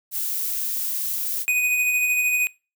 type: noise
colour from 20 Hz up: violet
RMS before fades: -26 dBFS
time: 0.11-1.46 s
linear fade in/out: 50 ms
type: tone with tremolo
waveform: square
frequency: 2489 Hz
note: D#7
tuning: in tune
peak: -18 dBFS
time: 1.48-2.47 s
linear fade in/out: 0 ms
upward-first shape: sine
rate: 13 Hz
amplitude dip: 30%
effects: noise-tail reverb RT60 0.3 s tail -22 dB re dry